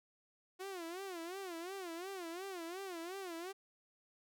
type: tone with vibrato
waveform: sawtooth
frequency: 359.9 Hz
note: F#4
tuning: 48 cents flat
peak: -39 dBFS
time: 0.59-3.53 s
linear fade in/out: 20 ms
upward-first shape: sine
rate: 2.8 Hz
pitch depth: 160 cents each way
effects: none